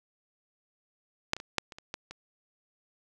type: clicks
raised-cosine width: 0.2 ms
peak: -8 / -23 / -24 / -8 / -27 / -27 / -18 / -25 dBFS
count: 8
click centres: 1.334 / 1.366 / 1.401 / 1.583 / 1.722 / 1.785 / 1.941 / 2.11 s
effects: none